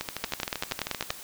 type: two click trains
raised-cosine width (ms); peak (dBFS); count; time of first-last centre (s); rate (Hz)
0.2; -10 / -13; 10 / 15; 0.24-1.105 / 0.01-1.104; 10.4 / 12.8
effects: white hiss -44 dBFS RMS until 1.23 s